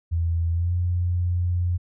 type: tone with pitch glide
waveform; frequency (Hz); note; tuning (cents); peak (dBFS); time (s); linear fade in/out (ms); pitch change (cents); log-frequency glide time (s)
sine; 83.7 to 88.32; E2 to F2; +27 to +20; -20; 0.11-1.78; 20; +93; 0.52-0.73
effects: none